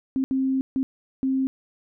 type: tone bursts at uneven times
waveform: sine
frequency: 265.1 Hz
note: C4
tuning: 23 cents sharp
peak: -20 dBFS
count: 4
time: 0.16-0.24 / 0.31-0.61 / 0.76-0.83 / 1.23-1.47 s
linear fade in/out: 0 ms
effects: none